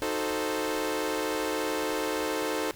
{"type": "chord", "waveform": "sawtooth", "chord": "D# diminished seventh", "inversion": "none", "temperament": "equal", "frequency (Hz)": [311.1, 370, 440, 523.3], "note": ["D#4", "F#4", "A4", "C5"], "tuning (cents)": [0, 0, 0, 0], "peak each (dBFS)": [-29, -33, -28, -30], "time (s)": [0.02, 2.71], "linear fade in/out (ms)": 0, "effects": ["pink hiss -50 dBFS RMS until 2.75 s"]}